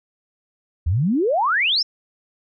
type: exponential sweep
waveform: sine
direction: up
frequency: 73.42 to 5580 Hz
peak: -16 dBFS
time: 0.86-1.83 s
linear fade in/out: 10 ms
effects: none